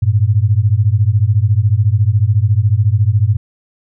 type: beating tone pair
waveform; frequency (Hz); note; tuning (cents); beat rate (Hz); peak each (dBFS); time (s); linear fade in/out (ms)
sine; 98 / 112; G2 / A2; 0 / +31; 14; -12; 0.02-3.37; 10
effects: none